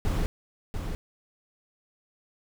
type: noise with echo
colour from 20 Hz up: brown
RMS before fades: -26 dBFS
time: 0.05-0.26 s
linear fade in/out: 0 ms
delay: 690 ms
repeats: 1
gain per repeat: -6 dB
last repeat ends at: 0.95 s
effects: none